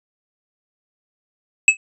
square tone with exponential decay, 2593 Hz, E7, 29 cents flat, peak -4 dBFS, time 1.68-1.77 s, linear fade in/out 2 ms, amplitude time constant 19 ms, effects resampled to 24000 Hz

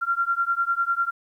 sine beating tone pair, 1374 / 1384 Hz, F6 / F6, -29 / -16 cents, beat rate 10 Hz, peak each -24 dBFS, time 0.01-1.11 s, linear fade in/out 20 ms, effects 10-bit

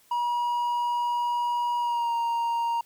triangle tone with pitch glide, 960 to 933.7 Hz, B5 to A#5, -49 to +3 cents, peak -22 dBFS, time 0.11-2.81 s, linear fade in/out 5 ms, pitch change -48 cents, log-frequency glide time 1.79-2.14 s, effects white hiss -60 dBFS RMS until 2.85 s

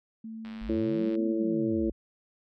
sine tone, 222.8 Hz, A3, 22 cents sharp, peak -37 dBFS, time 0.24-0.99 s, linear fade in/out 5 ms
click train, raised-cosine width 0.3 ms, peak -32 dBFS, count 72, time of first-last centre 0.45-1.153 s, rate 101 Hz
sine linear two-way sweep, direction up then down, 30.87 to 260 to 43.76 Hz, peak -36 dBFS, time 0.61-1.92 s, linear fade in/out 10 ms, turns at 1.24 s
harmonic tone, 111.2 Hz, A2, 19 cents sharp, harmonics 2 / 3 / 4 / 5, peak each -30 / -27 / -37 / -37 dBFS, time 0.69-1.9 s, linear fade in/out 5 ms
effects none

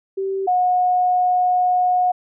sine tone pair in turn, 387.1 / 726.3 Hz, G4 / F#5, -22 / -32 cents, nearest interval major seventh, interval 1090 cents, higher second, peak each -20 / -14 dBFS, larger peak second, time 0.17-0.47 / 0.47-2.12 s, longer second, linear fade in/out 10 ms, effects none

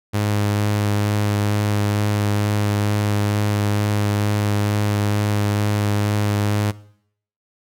sawtooth tone with vibrato, 103.6 Hz, G#2, 4 cents flat, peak -14 dBFS, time 0.13-6.72 s, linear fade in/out 20 ms, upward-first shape sine, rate 2.2 Hz, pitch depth 11 cents each way, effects noise-tail reverb RT60 0.7 s tail -20 dB re dry

